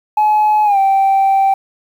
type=tone with pitch glide; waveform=sine; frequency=850 to 779.5 Hz; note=G#5 to G5; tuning=+40 to -10 cents; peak=-7 dBFS; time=0.17-1.54 s; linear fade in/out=5 ms; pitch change=-150 cents; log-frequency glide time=0.64-0.78 s; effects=tanh soft clip ceiling -7 dBFS + 7-bit